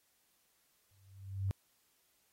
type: tone with exponential growth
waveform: sine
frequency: 97 Hz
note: G2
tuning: 18 cents flat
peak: -29 dBFS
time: 0.91-1.51 s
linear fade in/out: 0 ms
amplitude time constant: 130 ms
effects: white hiss -74 dBFS RMS until 2.32 s + AAC 48 kbps